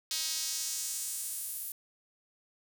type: tone with high-pass filter sweep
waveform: sawtooth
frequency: 316.9 Hz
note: D#4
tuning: 32 cents sharp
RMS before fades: -36 dBFS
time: 0.11-1.72 s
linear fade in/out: 2 ms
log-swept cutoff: 4400 to 12000 Hz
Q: 1.6
effects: none